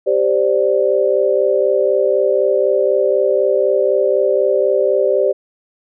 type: chord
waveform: sine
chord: G suspended fourth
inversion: none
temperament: equal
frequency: 392 / 523.3 / 587.3 Hz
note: G4 / C5 / D5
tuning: 0 / 0 / 0 cents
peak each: -16 dBFS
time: 0.06-5.33 s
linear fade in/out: 20 ms
effects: none